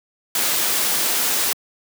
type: noise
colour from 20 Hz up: white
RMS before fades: -20 dBFS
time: 0.35-1.53 s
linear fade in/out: 2 ms
effects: high-pass 200 Hz 12 dB/octave